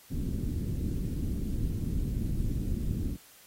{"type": "low-pass noise", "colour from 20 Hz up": "pink", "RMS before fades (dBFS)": -31, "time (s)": [0.1, 3.17], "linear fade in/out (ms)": 20, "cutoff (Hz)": 280, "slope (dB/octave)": 24, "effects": ["white hiss -56 dBFS RMS until 3.46 s", "AAC 48 kbps"]}